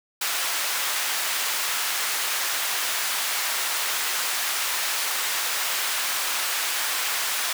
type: high-pass noise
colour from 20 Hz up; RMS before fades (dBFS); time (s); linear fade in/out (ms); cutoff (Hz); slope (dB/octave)
pink; -26; 0.21-7.53; 5; 1200; 12
effects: none